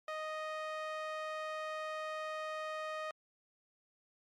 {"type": "tone with band-pass filter", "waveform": "sawtooth", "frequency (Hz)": 622.3, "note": "D#5", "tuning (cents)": 0, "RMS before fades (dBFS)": -41, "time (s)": [0.08, 3.11], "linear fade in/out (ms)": 2, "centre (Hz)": 1300, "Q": 0.92, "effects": ["Opus 48 kbps"]}